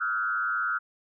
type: tone with frequency modulation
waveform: sine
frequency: 1396.9 Hz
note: F6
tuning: in tune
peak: -25 dBFS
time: 0-0.79 s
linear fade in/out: 20 ms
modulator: 109 Hz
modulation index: 1.1
effects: none